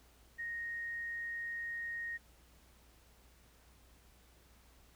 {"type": "tone", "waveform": "sine", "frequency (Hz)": 1864, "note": "A#6", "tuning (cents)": -1, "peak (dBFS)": -38, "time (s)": [0.38, 2.18], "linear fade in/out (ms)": 20, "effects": ["added 60 Hz sine -64 dBFS peak until 4.95 s", "pink hiss -66 dBFS RMS until 4.95 s"]}